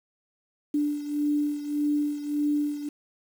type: beating tone pair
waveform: sine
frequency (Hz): 293.7 / 295.4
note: D4 / D4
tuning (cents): 0 / +10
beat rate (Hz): 1.7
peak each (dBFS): -25 / -30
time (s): 0.74-2.89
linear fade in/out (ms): 5
effects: 8-bit